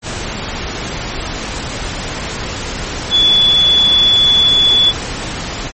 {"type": "tone in noise", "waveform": "sine", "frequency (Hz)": 3430, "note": "A7", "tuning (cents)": -45, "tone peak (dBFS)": -7, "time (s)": [3.1, 4.93], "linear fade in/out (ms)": 50, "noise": "pink", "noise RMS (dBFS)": -22, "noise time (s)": [0.02, 5.72], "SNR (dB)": 12, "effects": ["MP3 32 kbps"]}